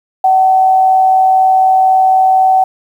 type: tone with amplitude modulation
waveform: sine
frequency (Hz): 757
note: F#5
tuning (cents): +39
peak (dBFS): -4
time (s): 0.24-2.64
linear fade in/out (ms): 5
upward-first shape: sine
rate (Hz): 124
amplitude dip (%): 35
effects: 7-bit